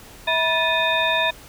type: tone cluster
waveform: sine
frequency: 648 / 971 / 1748 / 2485 / 3654 Hz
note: E5 / B5 / A6 / D#7 / A#7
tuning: -30 / -30 / -12 / -3 / -35 cents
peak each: -24 dBFS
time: 0.27-1.31 s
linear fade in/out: 10 ms
effects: pink hiss -44 dBFS RMS until 1.48 s